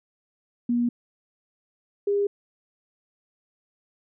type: tone pair in turn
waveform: sine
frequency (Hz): 239.8 / 404.6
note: A#3 / G#4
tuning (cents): +49 / -45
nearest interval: major sixth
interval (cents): 906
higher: second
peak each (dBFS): -20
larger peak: neither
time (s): 0.69-0.89 / 2.07-2.27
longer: neither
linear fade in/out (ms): 5
effects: none